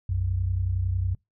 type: tone pair together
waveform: sine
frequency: 62.14 / 93.1 Hz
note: B1 / F#2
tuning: +11 / +11 cents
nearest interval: perfect fifth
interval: 700 cents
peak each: -29 / -24 dBFS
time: 0.09-1.15 s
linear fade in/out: 5 ms
effects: noise-tail reverb RT60 0.2 s tail -25 dB re dry